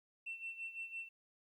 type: tone with tremolo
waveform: sine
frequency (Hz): 2694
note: E7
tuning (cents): +37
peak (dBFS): -39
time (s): 0.26-1.09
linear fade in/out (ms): 10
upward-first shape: sine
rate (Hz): 5.9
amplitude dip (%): 75
effects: tanh soft clip ceiling -37 dBFS + 13-bit